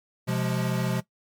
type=chord; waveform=square; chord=F minor; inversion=second; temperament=equal with one note detuned; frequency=127.68 / 174.61 / 207.7 Hz; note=C3 / F3 / Ab3; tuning=-42 / 0 / 0 cents; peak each=-28 / -29 / -32 dBFS; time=0.27-1.01 s; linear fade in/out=20 ms; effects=noise-tail reverb RT60 0.1 s tail -17 dB re dry + MP3 96 kbps